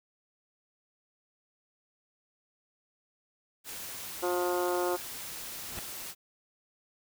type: noise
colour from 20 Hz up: white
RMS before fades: -41 dBFS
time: 3.64-6.15 s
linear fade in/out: 50 ms
type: harmonic tone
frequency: 178 Hz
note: F3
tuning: 33 cents sharp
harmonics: 2 / 3 / 4 / 5 / 6 / 7 / 8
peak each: -30 / -34 / -36 / -38 / -40 / -41 / -42 dBFS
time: 4.22-4.97 s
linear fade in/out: 20 ms
type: noise with exponential growth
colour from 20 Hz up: pink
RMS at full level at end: -36 dBFS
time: 5.61-5.79 s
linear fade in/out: 0 ms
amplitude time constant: 37 ms
effects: none